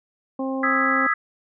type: harmonic tone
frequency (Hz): 265.7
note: C4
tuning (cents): +27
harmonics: 1 / 2 / 3 / 4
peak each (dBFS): -25 / -29 / -34 / -36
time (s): 0.39-1.07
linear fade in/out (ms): 5
type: chord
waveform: sine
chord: E major seventh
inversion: third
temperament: equal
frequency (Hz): 1244.5 / 1318.5 / 1661.2 / 1975.5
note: D#6 / E6 / G#6 / B6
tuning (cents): 0 / 0 / 0 / 0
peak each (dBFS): -24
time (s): 0.63-1.14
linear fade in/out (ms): 5
effects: none